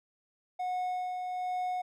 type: tone with tremolo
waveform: triangle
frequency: 730 Hz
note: F#5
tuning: 24 cents flat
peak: -28 dBFS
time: 0.59-1.82 s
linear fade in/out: 10 ms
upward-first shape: sine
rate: 1.2 Hz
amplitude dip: 35%
effects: none